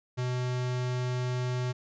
square tone, 125.3 Hz, B2, 25 cents sharp, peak -29 dBFS, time 0.17-1.73 s, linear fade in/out 20 ms, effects resampled to 16000 Hz

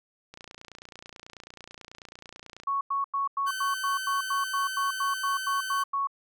click train, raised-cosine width 0.2 ms, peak -27 dBFS, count 68, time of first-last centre 0.34-2.635 s, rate 29.2 Hz
sine tone bursts, 1108.7 Hz, C#6, in tune, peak -25 dBFS, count 15, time 2.67-6.072 s, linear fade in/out 5 ms, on 140 ms, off 93 ms
sawtooth tone, 1530 Hz, G6, 42 cents flat, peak -28 dBFS, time 3.46-5.84 s, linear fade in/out 20 ms
effects none

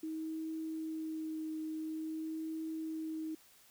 sine tone with vibrato, 316.6 Hz, D#4, 30 cents sharp, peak -37 dBFS, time 0.03-3.35 s, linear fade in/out 5 ms, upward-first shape triangle, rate 0.48 Hz, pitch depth 16 cents each way, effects white hiss -63 dBFS RMS until 3.7 s

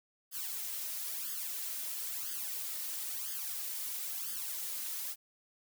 blue noise with flanger, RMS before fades -39 dBFS, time 0.31-5.16 s, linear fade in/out 50 ms, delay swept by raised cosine 0.61 to 3.31 ms, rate 1 Hz, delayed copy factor +0.9, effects none

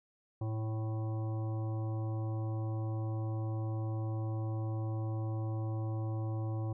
harmonic tone, 110 Hz, A2, in tune, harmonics 1 / 3 / 5 / 7 / 9 / 10, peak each -33 / -43 / -48 / -50 / -55 / -57 dBFS, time 0.41-6.73 s, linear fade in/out 5 ms, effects none

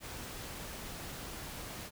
pink noise, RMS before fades -44 dBFS, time 0-1.91 s, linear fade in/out 50 ms, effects none

